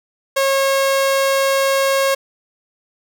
sawtooth tone, 544 Hz, C#5, 33 cents flat, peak -10 dBFS, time 0.36-2.15 s, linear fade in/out 10 ms, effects none

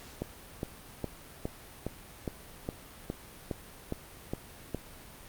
click train, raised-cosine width 2 ms, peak -19 dBFS, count 12, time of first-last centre 0.22-4.747 s, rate 2.43 Hz, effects pink hiss -50 dBFS RMS until 5.28 s + Opus 48 kbps

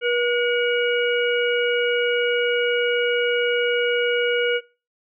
harmonic tone with a mistuned harmonic, 482.5 Hz, B4, 40 cents flat, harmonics 1 / 3 / 5 / 6, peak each -20 / -25 / -27 / -28 dBFS, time 0.01-4.61 s, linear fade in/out 50 ms, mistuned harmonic 5, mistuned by -110 cents, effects noise-tail reverb RT60 0.3 s tail -19 dB re dry

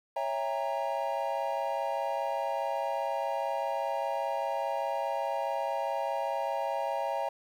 triangle chord, C# diminished seventh, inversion none, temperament equal with one note detuned, 554.4 / 659.3 / 804.6 / 932.3 Hz, C#5 / E5 / G5 / Bb5, 0 / 0 / +45 / 0 cents, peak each -33 dBFS, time 0.16-7.29 s, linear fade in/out 5 ms, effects 10-bit

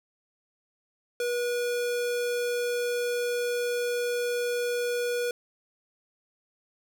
square tone, 483.9 Hz, B4, 35 cents flat, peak -27 dBFS, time 1.2-5.31 s, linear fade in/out 2 ms, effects none

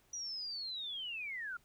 sine linear sweep, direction down, 5860 to 1364 Hz, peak -39 dBFS, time 0.13-1.57 s, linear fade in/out 5 ms, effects pink hiss -70 dBFS RMS until 1.64 s

